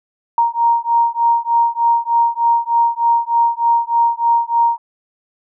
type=beating tone pair; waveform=sine; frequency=932.3 / 935.6 Hz; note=A#5 / A#5; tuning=0 / +6 cents; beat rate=3.3 Hz; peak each=-15 dBFS; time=0.38-4.78 s; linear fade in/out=2 ms; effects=none